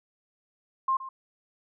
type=tone with echo; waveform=sine; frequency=1060 Hz; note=C6; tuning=22 cents sharp; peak=-22 dBFS; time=0.88-0.97 s; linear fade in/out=5 ms; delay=120 ms; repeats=1; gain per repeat=-14 dB; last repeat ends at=1.09 s; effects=none